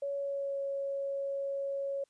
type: tone with pitch glide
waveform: sine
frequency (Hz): 561 to 553.6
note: C#5 to C#5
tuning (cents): +21 to -2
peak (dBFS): -32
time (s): 0.02-2.04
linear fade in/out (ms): 5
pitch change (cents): -23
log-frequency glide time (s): 0.13-0.6
effects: white hiss -75 dBFS RMS until 2.09 s + resampled to 22050 Hz